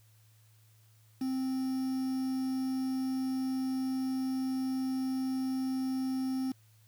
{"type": "tone with quantisation", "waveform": "triangle", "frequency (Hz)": 261.6, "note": "C4", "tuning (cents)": 0, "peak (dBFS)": -28, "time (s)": [1.21, 6.52], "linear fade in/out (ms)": 5, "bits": 8, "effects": ["added 109 Hz sine -60 dBFS peak until 6.87 s", "white hiss -68 dBFS RMS until 6.87 s"]}